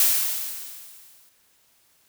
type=noise with exponential decay; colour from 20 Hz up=blue; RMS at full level=-17 dBFS; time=0-1.29 s; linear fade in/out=1 ms; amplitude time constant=280 ms; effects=white hiss -62 dBFS RMS until 2.08 s